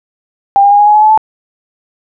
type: tone with pitch steps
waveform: sine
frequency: 797 / 807.2 / 817.5 / 828 / 838.6 / 849.3 / 860.1 / 871.1 Hz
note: G5 / G#5 / G#5 / G#5 / G#5 / G#5 / A5 / A5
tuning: +28 / -49 / -28 / -5 / +17 / +39 / -40 / -18 cents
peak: -3 dBFS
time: 0.56-1.176 s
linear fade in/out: 0 ms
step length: 77 ms
effects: none